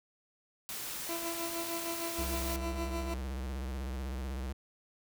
white noise, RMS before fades -40 dBFS, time 0.69-2.56 s, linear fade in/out 0 ms
20% pulse tone with tremolo, 335.7 Hz, E4, 32 cents sharp, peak -30 dBFS, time 1.09-3.14 s, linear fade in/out 2 ms, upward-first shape sine, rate 6.5 Hz, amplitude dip 55%
square tone with vibrato, 65.41 Hz, C2, in tune, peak -36 dBFS, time 2.18-4.53 s, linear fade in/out 10 ms, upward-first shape square, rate 16 Hz, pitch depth 82 cents each way
effects none

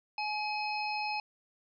harmonic tone with a mistuned harmonic, 844 Hz, G#5, 28 cents sharp, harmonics 1 / 3 / 5 / 6, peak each -34 / -36 / -44 / -43 dBFS, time 0.18-1.2 s, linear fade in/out 2 ms, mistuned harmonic 6, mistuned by +37 cents, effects none

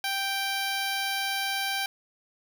10% pulse tone, 784 Hz, G5, in tune, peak -19 dBFS, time 0.04-1.86 s, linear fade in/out 2 ms, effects none

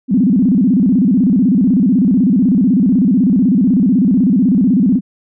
sine tone with vibrato, 222.7 Hz, A3, 21 cents sharp, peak -8 dBFS, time 0.08-5.01 s, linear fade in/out 50 ms, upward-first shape square, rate 16 Hz, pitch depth 260 cents each way, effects none

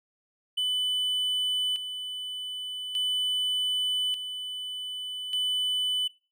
triangle tone with tremolo, 3000 Hz, F#7, 23 cents sharp, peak -23 dBFS, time 0.57-6.08 s, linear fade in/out 10 ms, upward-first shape square, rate 0.42 Hz, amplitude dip 60%, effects noise-tail reverb RT60 0.3 s tail -19 dB re dry

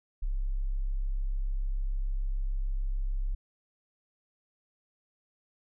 sine tone, 33.38 Hz, C1, 35 cents sharp, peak -27 dBFS, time 0.22-3.35 s, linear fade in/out 10 ms, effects none

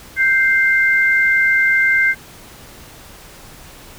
sine tone pair together, 1568 / 2093 Hz, G6 / C7, 0 / 0 cents, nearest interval perfect fourth, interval 500 cents, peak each -14 dBFS, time 0.16-2.15 s, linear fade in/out 50 ms, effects pink hiss -40 dBFS RMS until 3.98 s

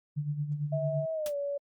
sine tone with tremolo, 147.3 Hz, D3, 6 cents sharp, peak -27 dBFS, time 0.16-1.06 s, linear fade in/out 20 ms, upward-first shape sine, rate 8.9 Hz, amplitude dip 65%
sine tone with pitch glide, 645 to 568 Hz, E5 to C#5, -38 to +42 cents, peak -30 dBFS, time 0.72-1.58 s, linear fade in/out 10 ms, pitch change -220 cents, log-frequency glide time 1.13-1.36 s
white noise with exponential decay, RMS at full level -35 dBFS, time 1.26-1.34 s, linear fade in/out 1 ms, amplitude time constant 17 ms
effects Opus 48 kbps

